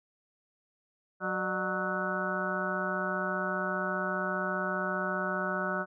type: harmonic tone with a mistuned harmonic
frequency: 185 Hz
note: F#3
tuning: in tune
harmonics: 1 / 2 / 3 / 4 / 5 / 6 / 7 / 8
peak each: -37 / -39 / -36 / -42 / -43 / -41 / -36 / -34 dBFS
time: 1.2-5.86 s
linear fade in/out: 50 ms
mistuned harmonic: 3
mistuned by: +130 cents
effects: none